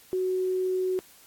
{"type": "tone", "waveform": "sine", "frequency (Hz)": 371.3, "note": "F#4", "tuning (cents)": 6, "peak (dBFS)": -24, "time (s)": [0.13, 0.99], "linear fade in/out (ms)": 0, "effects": ["white hiss -54 dBFS RMS until 1.26 s", "AAC 64 kbps"]}